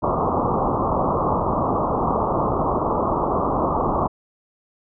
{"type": "low-pass noise", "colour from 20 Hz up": "white", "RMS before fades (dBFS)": -21, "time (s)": [0.02, 4.08], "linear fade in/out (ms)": 20, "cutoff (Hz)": 1200, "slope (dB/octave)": 96, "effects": []}